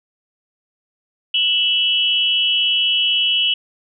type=tone with amplitude modulation; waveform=sine; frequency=2960 Hz; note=F#7; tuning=in tune; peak=-10 dBFS; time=1.34-3.54 s; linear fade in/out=5 ms; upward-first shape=sine; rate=298 Hz; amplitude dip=90%; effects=none